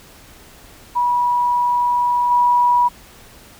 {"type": "tone with level steps", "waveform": "sine", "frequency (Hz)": 972, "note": "B5", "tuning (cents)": -28, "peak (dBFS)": [-14, -11], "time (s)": [0.95, 2.89], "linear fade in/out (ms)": 20, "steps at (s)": 2.3, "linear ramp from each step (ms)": 20, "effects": ["pink hiss -44 dBFS RMS until 3.59 s"]}